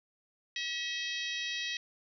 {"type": "harmonic tone with a mistuned harmonic", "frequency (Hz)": 643, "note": "E5", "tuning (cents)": -43, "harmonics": [3, 4, 5, 6, 7, 8, 9], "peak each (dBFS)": [-39, -40, -40, -40, -46, -47, -47], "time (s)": [0.56, 1.77], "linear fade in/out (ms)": 2, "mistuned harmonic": 6, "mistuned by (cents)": -15, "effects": []}